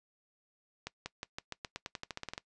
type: accelerating click train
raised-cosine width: 0.2 ms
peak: -21 dBFS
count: 16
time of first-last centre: 0.87-2.379 s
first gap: 190 ms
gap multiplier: 0.9
effects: noise-tail reverb RT60 0.1 s tail -21 dB re dry + resampled to 22050 Hz